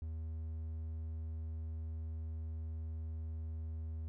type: tone with hard clipping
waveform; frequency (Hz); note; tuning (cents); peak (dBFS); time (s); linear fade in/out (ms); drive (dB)
triangle; 80.1; E2; -49; -40; 0.02-4.08; 0; 6
effects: none